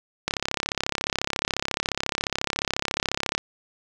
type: click train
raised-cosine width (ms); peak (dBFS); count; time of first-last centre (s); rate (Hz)
0.2; -6; 107; 0.28-3.379; 34.2
effects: none